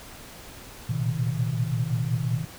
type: tone cluster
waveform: sine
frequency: 114.5 / 120.1 / 129.7 / 159.3 Hz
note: A#2 / B2 / C3 / D#3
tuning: -31 / -48 / -15 / +41 cents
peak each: -29 dBFS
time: 0.89-2.45 s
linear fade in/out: 10 ms
effects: pink hiss -44 dBFS RMS until 2.58 s